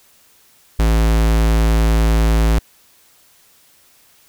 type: tone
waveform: square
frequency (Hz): 55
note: A1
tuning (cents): 0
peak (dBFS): -12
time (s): 0.79-2.59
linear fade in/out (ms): 5
effects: white hiss -52 dBFS RMS until 4.28 s